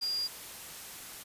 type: tone in noise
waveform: sine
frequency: 4822 Hz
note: D8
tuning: 45 cents sharp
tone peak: -30 dBFS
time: 0.01-0.28 s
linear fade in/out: 20 ms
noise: white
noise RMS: -45 dBFS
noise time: 0.01-1.24 s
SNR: +12 dB
effects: resampled to 32000 Hz